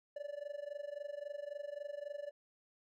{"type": "tone with amplitude modulation", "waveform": "triangle", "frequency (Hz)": 580, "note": "D5", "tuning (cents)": -22, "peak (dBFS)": -36, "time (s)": [0.16, 2.31], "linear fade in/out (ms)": 5, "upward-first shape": "sine", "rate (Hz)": 23.7, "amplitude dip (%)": 90, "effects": []}